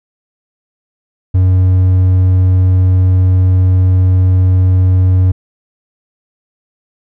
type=tone; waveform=triangle; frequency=92.5 Hz; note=F#2; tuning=in tune; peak=-4 dBFS; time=1.34-5.32 s; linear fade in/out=10 ms; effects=none